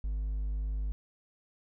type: tone with hard clipping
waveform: triangle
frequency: 51.2 Hz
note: G#1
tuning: 24 cents flat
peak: -31 dBFS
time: 0.04-0.92 s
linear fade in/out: 0 ms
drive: 5 dB
effects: none